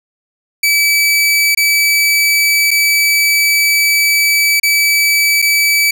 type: tone with dropouts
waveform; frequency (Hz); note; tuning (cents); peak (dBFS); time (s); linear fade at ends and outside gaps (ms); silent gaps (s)
sawtooth; 2300; D7; -37; -6; 0.63-5.91; 5; 1.549-1.572 / 2.708-2.712 / 4.599-4.631 / 5.419-5.423
effects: none